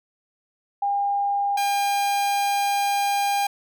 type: tone pair in turn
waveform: sine / 45% pulse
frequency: 805 / 805 Hz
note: G5 / G5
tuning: +46 / +46 cents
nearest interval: unison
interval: 0 cents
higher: neither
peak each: -20 dBFS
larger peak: neither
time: 0.82-1.57 / 1.57-3.47 s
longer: second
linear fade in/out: 5 ms
effects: none